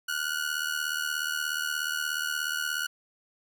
sawtooth ring-modulated tone, 1460 Hz, F#6, 24 cents flat, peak -22 dBFS, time 0.08-2.87 s, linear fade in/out 10 ms, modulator 38.4 Hz, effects none

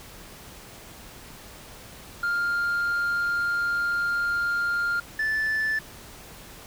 sine tone pair in turn, 1402 / 1752.4 Hz, F6 / A6, +6 / -7 cents, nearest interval major third, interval 387 cents, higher second, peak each -20 dBFS, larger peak neither, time 2.23-5 / 5.19-5.79 s, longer first, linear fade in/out 5 ms, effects tanh soft clip ceiling -22 dBFS + pink hiss -45 dBFS RMS until 6.66 s

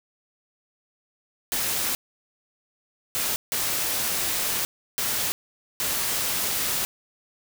white noise bursts at uneven times, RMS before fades -26 dBFS, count 5, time 1.52-1.95 / 3.15-3.36 / 3.52-4.65 / 4.98-5.32 / 5.8-6.85 s, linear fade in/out 0 ms, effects none

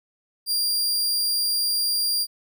sawtooth tone, 4776 Hz, D8, 28 cents sharp, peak -18 dBFS, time 0.46-2.27 s, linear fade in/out 50 ms, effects none

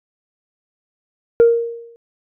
sine tone with exponential decay, 466.2 Hz, A#4, in tune, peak -3 dBFS, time 1.4-1.96 s, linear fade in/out 0 ms, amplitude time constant 120 ms, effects tanh soft clip ceiling -4 dBFS

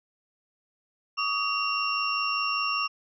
sine tone cluster, 1140 / 1245 / 2760 / 5460 Hz, C#6 / D#6 / F7 / F8, +48 / +1 / -21 / -40 cents, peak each -30 / -32 / -29 / -32 dBFS, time 1.17-2.88 s, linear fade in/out 20 ms, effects none

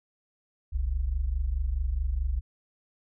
sine tone pair together, 42.08 / 66.8 Hz, E1 / C2, +36 / +36 cents, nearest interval minor sixth, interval 800 cents, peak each -29 / -27 dBFS, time 0.72-2.41 s, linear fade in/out 20 ms, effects none

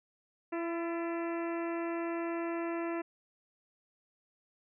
harmonic tone with a mistuned harmonic, 336.2 Hz, E4, 34 cents sharp, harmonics 1 / 2 / 3 / 4 / 5 / 6 / 7 / 8, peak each -34 / -40 / -44 / -46 / -48 / -50 / -51 / -52 dBFS, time 0.52-3.02 s, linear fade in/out 10 ms, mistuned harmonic 5, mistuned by +52 cents, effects none

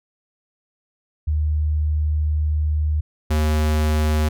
sine / square tone pair in turn, 76.1 / 76.67 Hz, D#2 / D#2, -38 / -25 cents, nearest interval unison, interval 13 cents, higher second, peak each -17 dBFS, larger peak neither, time 1.27-3.01 / 3.3-4.29 s, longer first, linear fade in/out 10 ms, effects none

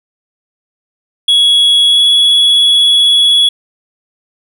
triangle tone with pitch glide, 3350 to 3371 Hz, G#7 to G#7, +14 to +25 cents, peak -4 dBFS, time 1.28-3.49 s, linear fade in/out 5 ms, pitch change +11 cents, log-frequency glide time 1.88-1.99 s, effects none

